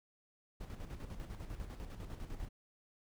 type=noise with tremolo; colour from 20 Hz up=brown; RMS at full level=-43 dBFS; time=0.6-2.49 s; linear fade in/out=10 ms; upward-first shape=square; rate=10 Hz; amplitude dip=55%; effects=none